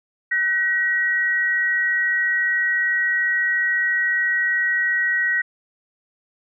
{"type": "tone pair together", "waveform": "sine", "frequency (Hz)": [1511.6, 1903], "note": ["F#6", "A#6"], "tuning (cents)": [37, 35], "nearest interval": "major third", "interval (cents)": 398, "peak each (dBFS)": [-25, -18], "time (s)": [0.31, 5.42], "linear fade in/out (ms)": 10, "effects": []}